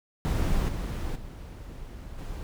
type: noise with level steps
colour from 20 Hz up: brown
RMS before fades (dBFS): -25 / -31 / -41 / -36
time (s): 0.25-2.43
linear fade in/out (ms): 0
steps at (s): 0.68 / 1.15 / 2.18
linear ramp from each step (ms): 10
effects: none